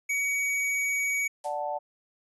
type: tone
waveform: square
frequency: 2257 Hz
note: C#7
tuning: 31 cents sharp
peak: -26 dBFS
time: 0.09-1.28 s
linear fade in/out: 10 ms
type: noise with exponential decay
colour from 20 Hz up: blue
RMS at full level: -41 dBFS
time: 1.44-1.65 s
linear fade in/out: 1 ms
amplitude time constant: 45 ms
type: chord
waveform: sine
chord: D major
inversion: none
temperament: equal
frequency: 587.3 / 740 / 880 Hz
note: D5 / F#5 / A5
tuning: 0 / 0 / 0 cents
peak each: -33 dBFS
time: 1.44-1.79 s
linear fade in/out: 20 ms
effects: resampled to 24000 Hz